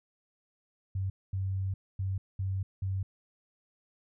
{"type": "tone bursts at uneven times", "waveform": "sine", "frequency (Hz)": 95.8, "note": "G2", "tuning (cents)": -39, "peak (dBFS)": -29, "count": 5, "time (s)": [[0.95, 1.1], [1.33, 1.74], [1.99, 2.18], [2.39, 2.63], [2.82, 3.03]], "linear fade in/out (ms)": 5, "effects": []}